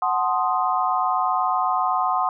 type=chord; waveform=sine; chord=F# diminished seventh; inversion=none; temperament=equal with one note detuned; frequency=740 / 867.9 / 1046.5 / 1244.5 Hz; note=F#5 / A5 / C6 / Eb6; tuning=0 / -24 / 0 / 0 cents; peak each=-23 / -28 / -23 / -25 dBFS; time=0.02-2.29 s; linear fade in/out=2 ms; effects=none